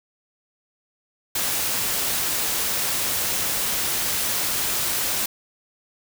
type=noise; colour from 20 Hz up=white; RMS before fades=-24 dBFS; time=1.35-5.26 s; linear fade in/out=5 ms; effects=none